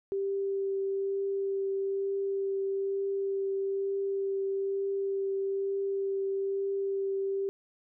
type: tone with vibrato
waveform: sine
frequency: 392 Hz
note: G4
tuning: in tune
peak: -28 dBFS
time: 0.12-7.49 s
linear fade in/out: 0 ms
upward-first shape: triangle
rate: 1.1 Hz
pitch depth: 10 cents each way
effects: none